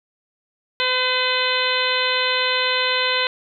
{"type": "harmonic tone", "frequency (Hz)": 508, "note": "B4", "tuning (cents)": 49, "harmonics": [1, 2, 3, 4, 5, 6, 7, 8], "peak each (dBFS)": [-26, -26, -26, -26, -26, -26, -26, -26], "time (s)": [0.8, 3.27], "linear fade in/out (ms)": 0, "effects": []}